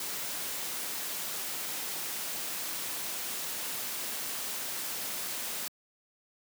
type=noise; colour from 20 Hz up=white; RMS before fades=-36 dBFS; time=0-5.68 s; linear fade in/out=2 ms; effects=high-pass 150 Hz 12 dB/octave

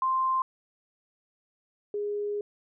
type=tone pair in turn; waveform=sine; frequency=1046.5 / 412.6 Hz; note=C6 / G#4; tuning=0 / -11 cents; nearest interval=octave + major third; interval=1611 cents; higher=first; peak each=-23 / -28 dBFS; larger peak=first; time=0.02-0.42 / 1.94-2.41 s; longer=second; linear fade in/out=2 ms; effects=none

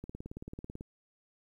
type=click train; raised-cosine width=3 ms; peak=-29 dBFS; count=15; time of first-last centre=0.04-0.809 s; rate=18.2 Hz; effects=11-bit

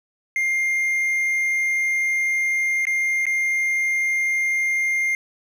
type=tone with dropouts; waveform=triangle; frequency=2112 Hz; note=C7; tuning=16 cents sharp; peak=-17 dBFS; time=0.36-5.15 s; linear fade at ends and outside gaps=1 ms; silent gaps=2.853-2.869 / 3.255-3.266 s; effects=none

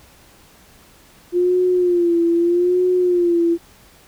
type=tone with vibrato; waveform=sine; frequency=350.8 Hz; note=F4; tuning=8 cents sharp; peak=-13 dBFS; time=1.32-3.58 s; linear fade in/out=50 ms; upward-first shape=sine; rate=0.8 Hz; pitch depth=66 cents each way; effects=pink hiss -49 dBFS RMS until 4.07 s

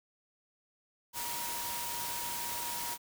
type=tone in noise; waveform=sine; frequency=950 Hz; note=A#5; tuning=33 cents sharp; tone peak=-41 dBFS; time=1.13-2.98 s; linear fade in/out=50 ms; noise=white; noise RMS=-38 dBFS; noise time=1.13-2.98 s; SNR=-6 dB; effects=none

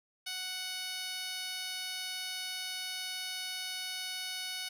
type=tone with band-pass filter; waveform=10% pulse; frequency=741 Hz; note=F#5; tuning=2 cents sharp; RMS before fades=-39 dBFS; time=0.26-4.69 s; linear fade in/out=10 ms; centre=6100 Hz; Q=0.69; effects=none

